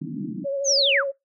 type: band-pass noise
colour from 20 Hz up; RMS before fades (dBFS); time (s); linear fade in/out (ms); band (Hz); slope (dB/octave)
white; -31; 0.01-0.45; 10; 140 to 320; 96
type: tone with vibrato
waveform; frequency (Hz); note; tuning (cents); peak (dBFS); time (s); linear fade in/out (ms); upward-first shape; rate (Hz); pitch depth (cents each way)
sine; 554.4; C#5; 0; -23; 0.44-1.12; 20; sine; 12; 32
type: linear sweep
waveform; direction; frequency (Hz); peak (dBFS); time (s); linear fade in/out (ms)
sine; down; 6645 to 932.3; -17; 0.64-1.04; 50
effects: noise-tail reverb RT60 0.2 s tail -25 dB re dry